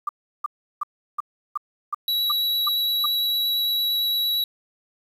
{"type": "tone bursts", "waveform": "sine", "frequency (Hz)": 1188, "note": "D6", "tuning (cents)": 20, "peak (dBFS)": -21, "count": 9, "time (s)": [0.07, 3.059], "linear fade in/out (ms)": 5, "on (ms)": 21, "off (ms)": 350}
{"type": "tone with vibrato", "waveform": "square", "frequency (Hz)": 3906, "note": "B7", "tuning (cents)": -20, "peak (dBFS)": -21, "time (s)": [2.08, 4.44], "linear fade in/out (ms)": 2, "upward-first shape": "sine", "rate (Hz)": 8.8, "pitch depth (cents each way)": 9}
{"effects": ["9-bit"]}